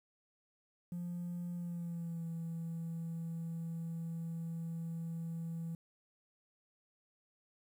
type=tone with pitch glide; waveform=triangle; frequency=174.61 to 165.67 Hz; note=F3 to E3; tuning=0 to +9 cents; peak=-35 dBFS; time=0.92-5.75 s; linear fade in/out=2 ms; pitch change=-91 cents; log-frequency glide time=1.55-2.26 s; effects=tanh soft clip ceiling -34 dBFS + 11-bit